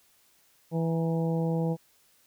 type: harmonic tone with a mistuned harmonic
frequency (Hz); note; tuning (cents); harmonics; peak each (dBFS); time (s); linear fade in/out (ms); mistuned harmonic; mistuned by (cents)
164.4; E3; -4; 1 / 2 / 3 / 4 / 5 / 6; -26 / -35 / -32 / -41 / -40 / -49; 0.71-1.77; 50; 6; -66
effects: white hiss -64 dBFS RMS until 2.26 s